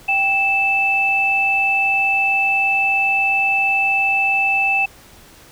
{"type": "tone pair together", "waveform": "sine", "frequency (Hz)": [784, 2637], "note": ["G5", "E7"], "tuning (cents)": [0, 0], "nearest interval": "octave + major sixth", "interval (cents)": 2100, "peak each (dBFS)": [-21, -15], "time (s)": [0.08, 4.86], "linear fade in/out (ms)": 10, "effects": ["pink hiss -45 dBFS RMS until 5.51 s"]}